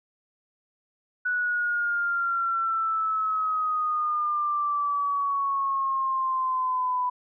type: exponential sweep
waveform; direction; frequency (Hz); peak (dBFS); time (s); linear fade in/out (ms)
sine; down; 1480 to 992; -23; 1.25-7.1; 10
effects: none